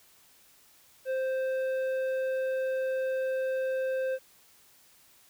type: tone with tanh clipping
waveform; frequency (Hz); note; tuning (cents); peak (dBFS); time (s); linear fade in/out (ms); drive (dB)
sine; 523.3; C5; 0; -29; 1.05-4.19; 50; 9
effects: white hiss -60 dBFS RMS until 5.29 s